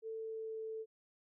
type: tone with pitch glide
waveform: sine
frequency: 445.1 to 441.8 Hz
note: A4 to A4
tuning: +20 to +7 cents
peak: -40 dBFS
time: 0.02-0.86 s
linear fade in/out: 50 ms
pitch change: -13 cents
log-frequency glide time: 0.14-0.59 s
effects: none